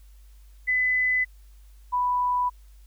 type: tone pair in turn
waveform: sine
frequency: 2008 / 989 Hz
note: B6 / B5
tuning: +28 / +2 cents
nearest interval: octave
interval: 1226 cents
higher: first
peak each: -20 / -21 dBFS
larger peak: first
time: 0.67-1.25 / 1.92-2.5 s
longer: neither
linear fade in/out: 20 ms
effects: added 50 Hz sine -47 dBFS peak until 2.86 s + white hiss -64 dBFS RMS until 2.86 s